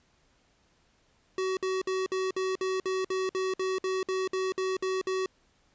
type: tone bursts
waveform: square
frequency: 376.6 Hz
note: F#4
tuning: 31 cents sharp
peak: -28 dBFS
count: 16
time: 1.38-5.26 s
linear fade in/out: 2 ms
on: 190 ms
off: 56 ms
effects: pink hiss -67 dBFS RMS until 5.74 s + resampled to 16000 Hz

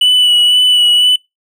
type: tone with vibrato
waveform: triangle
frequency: 2960 Hz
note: F#7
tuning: in tune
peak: -5 dBFS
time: 0.01-1.16 s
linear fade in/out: 5 ms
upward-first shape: sine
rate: 2 Hz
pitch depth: 20 cents each way
effects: noise-tail reverb RT60 0.2 s tail -24 dB re dry

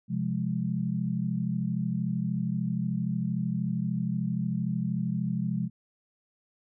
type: chord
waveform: sine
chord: F minor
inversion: second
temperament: equal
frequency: 130.81 / 174.61 / 207.7 Hz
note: C3 / F3 / Ab3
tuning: 0 / 0 / 0 cents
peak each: -32 / -30 / -31 dBFS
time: 0.08-5.7 s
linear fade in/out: 50 ms
effects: none

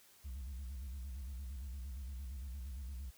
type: tone with vibrato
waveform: sine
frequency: 65.41 Hz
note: C2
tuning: in tune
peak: -39 dBFS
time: 0.24-3.11 s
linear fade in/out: 20 ms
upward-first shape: square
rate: 8.7 Hz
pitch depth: 130 cents each way
effects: tanh soft clip ceiling -41 dBFS + white hiss -64 dBFS RMS until 3.17 s

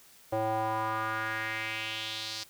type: tone with band-pass filter sweep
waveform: square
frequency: 110 Hz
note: A2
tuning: in tune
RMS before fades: -33 dBFS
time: 0.32-2.44 s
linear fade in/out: 10 ms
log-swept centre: 620 to 4900 Hz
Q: 3
effects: white hiss -57 dBFS RMS until 2.49 s

